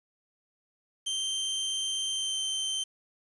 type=tone with pitch glide; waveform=sawtooth; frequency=3136 to 3114 Hz; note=G7 to G7; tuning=0 to -12 cents; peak=-26 dBFS; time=1.06-2.84 s; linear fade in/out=10 ms; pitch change=-12 cents; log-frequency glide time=2.11-2.36 s; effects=resampled to 24000 Hz + 9-bit